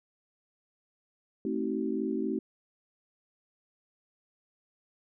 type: chord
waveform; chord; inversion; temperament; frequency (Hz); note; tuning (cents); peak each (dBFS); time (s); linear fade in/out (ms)
sine; A diminished seventh; none; just; 220 / 264 / 316.8 / 380.2; A3 / C4 / Eb4 / Gb4; 0 / +16 / +31 / +47; -34; 1.45-2.39; 2
effects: none